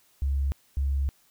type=tone pair in turn; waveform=sine; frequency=69 / 69 Hz; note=C#2 / C#2; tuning=-7 / -7 cents; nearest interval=unison; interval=0 cents; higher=neither; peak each=-22 dBFS; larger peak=neither; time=0.22-0.52 / 0.77-1.09 s; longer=second; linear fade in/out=0 ms; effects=tanh soft clip ceiling -18 dBFS + white hiss -63 dBFS RMS until 1.3 s